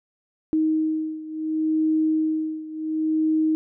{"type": "beating tone pair", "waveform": "sine", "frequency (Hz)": [313.8, 314.5], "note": ["D#4", "D#4"], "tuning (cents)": [15, 19], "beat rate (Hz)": 0.7, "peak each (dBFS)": [-22, -25], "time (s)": [0.53, 3.55], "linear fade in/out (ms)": 0, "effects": []}